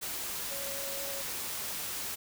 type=tone in noise; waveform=sine; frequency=554.4 Hz; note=C#5; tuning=in tune; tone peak=-42 dBFS; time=0.5-1.23 s; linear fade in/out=20 ms; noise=white; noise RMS=-37 dBFS; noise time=0.01-2.16 s; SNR=-8 dB; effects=none